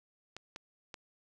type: clicks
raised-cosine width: 0.2 ms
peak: -26 dBFS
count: 3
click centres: 0.366 / 0.561 / 0.942 s
effects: none